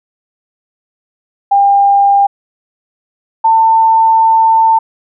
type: tone pair in turn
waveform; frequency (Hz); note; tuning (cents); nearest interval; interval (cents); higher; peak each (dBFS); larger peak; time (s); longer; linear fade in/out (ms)
sine; 800 / 895.9; G5 / A5; +35 / +31; major second; 196; second; -5; neither; 1.51-2.27 / 3.44-4.79; second; 10
effects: none